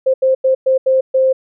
sine tone bursts at uneven times, 525 Hz, C5, 6 cents sharp, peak -9 dBFS, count 6, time 0.06-0.14 / 0.22-0.35 / 0.44-0.55 / 0.66-0.78 / 0.86-1.01 / 1.14-1.33 s, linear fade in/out 10 ms, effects none

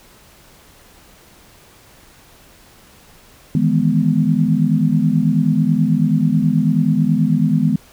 sine chord, E major seventh, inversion third, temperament equal, 155.56 / 164.81 / 207.7 / 246.9 Hz, D#3 / E3 / G#3 / B3, 0 / 0 / 0 / 0 cents, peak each -18 dBFS, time 3.55-7.76 s, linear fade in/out 2 ms, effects pink hiss -47 dBFS RMS until 7.92 s

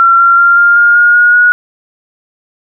sine tone with pitch steps, 1363 / 1375.7 / 1388.4 / 1401.3 / 1414.3 / 1427.5 / 1440.7 / 1454.1 Hz, F6 / F6 / F6 / F6 / F6 / F6 / F#6 / F#6, -43 / -26 / -11 / +5 / +21 / +37 / -47 / -31 cents, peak -3 dBFS, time 0-1.52 s, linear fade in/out 0 ms, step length 190 ms, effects none

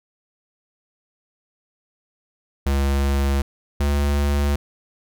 square tone pair in turn, 69.3 / 71.54 Hz, C#2 / D2, 0 / -45 cents, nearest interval minor second, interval 55 cents, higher second, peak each -18 dBFS, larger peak neither, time 2.66-3.42 / 3.8-4.56 s, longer neither, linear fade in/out 5 ms, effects none

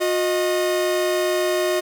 45% pulse tone pair together, 360 / 622.3 Hz, F#4 / D#5, -47 / 0 cents, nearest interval major sixth, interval 947 cents, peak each -21 / -22 dBFS, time 0-1.81 s, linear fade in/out 20 ms, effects none

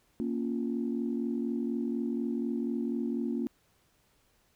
sine chord, Bb minor, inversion none, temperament equal, 233.1 / 277.2 / 349.2 Hz, Bb3 / Db4 / F4, 0 / 0 / 0 cents, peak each -31 / -34 / -36 dBFS, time 0.2-3.47 s, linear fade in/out 0 ms, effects tanh soft clip ceiling -20 dBFS + pink hiss -69 dBFS RMS until 4.55 s

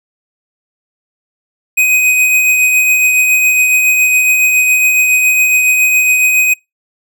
square tone with tremolo, 2507 Hz, D#7, 12 cents sharp, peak -7 dBFS, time 1.77-6.54 s, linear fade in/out 10 ms, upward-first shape triangle, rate 7.2 Hz, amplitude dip 35%, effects noise-tail reverb RT60 0.2 s tail -25 dB re dry

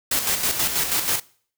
white noise with tremolo, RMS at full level -21 dBFS, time 0.11-1.2 s, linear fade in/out 5 ms, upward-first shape square, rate 6.2 Hz, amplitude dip 50%, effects noise-tail reverb RT60 0.5 s tail -22 dB re dry

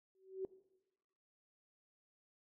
sine tone with exponential growth, 380.1 Hz, F#4, 47 cents sharp, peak -35 dBFS, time 0.15-0.45 s, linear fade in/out 1 ms, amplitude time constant 64 ms, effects noise-tail reverb RT60 1.0 s tail -18 dB re dry

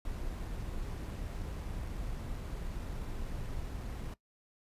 brown noise with sample-and-hold, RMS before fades -39 dBFS, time 0.05-4.14 s, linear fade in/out 2 ms, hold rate 11025 Hz, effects noise-tail reverb RT60 0.1 s tail -18 dB re dry + resampled to 32000 Hz

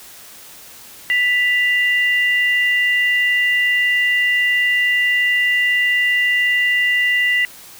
sine tone pair together, 1975.5 / 2794 Hz, B6 / F7, 0 / 0 cents, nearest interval tritone, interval 600 cents, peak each -14 / -21 dBFS, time 1.1-7.45 s, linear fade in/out 0 ms, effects white hiss -40 dBFS RMS until 7.79 s

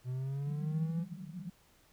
triangle linear sweep, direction up, 124.2 to 170 Hz, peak -32 dBFS, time 0.04-1.06 s, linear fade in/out 50 ms
pink band-pass noise, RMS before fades -43 dBFS, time 0.46-1.5 s, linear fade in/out 5 ms, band 160 to 190 Hz, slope 96 dB/octave
effects pink hiss -66 dBFS RMS until 1.92 s

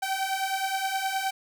sawtooth beating tone pair, 766 / 775.6 Hz, G5 / G5, -40 / -19 cents, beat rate 9.6 Hz, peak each -27 / -25 dBFS, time 0.02-1.31 s, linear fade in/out 10 ms, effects none

